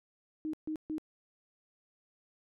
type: tone bursts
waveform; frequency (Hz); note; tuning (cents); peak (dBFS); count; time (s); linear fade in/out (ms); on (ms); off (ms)
sine; 311.1; D#4; 0; -33; 3; 0.45-0.982; 0; 84; 140
effects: none